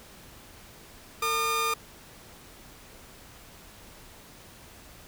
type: tone pair together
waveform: sawtooth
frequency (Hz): 454 / 1212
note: A#4 / D#6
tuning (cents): -46 / -46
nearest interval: octave + perfect fourth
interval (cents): 1700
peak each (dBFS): -29 / -22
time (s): 1.22-1.74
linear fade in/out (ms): 5
effects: pink hiss -50 dBFS RMS until 5.07 s